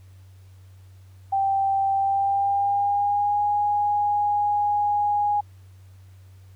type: tone with pitch glide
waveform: sine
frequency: 783 to 825.3 Hz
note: G5 to G#5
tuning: -2 to -11 cents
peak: -19 dBFS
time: 1.32-5.41 s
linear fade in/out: 10 ms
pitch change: +91 cents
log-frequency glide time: 1.94-3.42 s
effects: added 94 Hz sine -45 dBFS peak until 6.55 s + pink hiss -62 dBFS RMS until 6.55 s